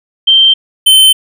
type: tone pair in turn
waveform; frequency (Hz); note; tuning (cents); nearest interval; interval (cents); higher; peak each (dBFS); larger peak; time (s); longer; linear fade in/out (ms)
sine / square; 3136 / 3082; G7 / G7; 0 / -30; unison; 30; first; -3; neither; 0.27-0.54 / 0.86-1.13; neither; 10
effects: none